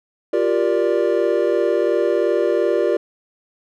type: chord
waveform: triangle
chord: G minor seventh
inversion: third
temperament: equal with one note detuned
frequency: 349.2 / 392 / 469.9 / 587.3 Hz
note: F4 / G4 / Bb4 / D5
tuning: 0 / 0 / +14 / 0 cents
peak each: -19 dBFS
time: 0.33-2.97 s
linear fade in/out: 5 ms
effects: none